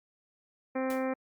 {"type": "harmonic tone", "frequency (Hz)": 261.6, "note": "C4", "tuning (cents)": 0, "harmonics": [1, 2, 3, 4, 5, 6, 7, 8, 9], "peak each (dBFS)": [-32, -32, -40, -43, -44, -48, -45, -49, -48], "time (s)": [0.75, 1.14], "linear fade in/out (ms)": 10}
{"type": "noise with exponential decay", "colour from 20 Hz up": "white", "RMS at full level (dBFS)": -42, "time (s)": [0.9, 1.09], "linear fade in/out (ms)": 1, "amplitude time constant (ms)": 41}
{"effects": ["Opus 48 kbps"]}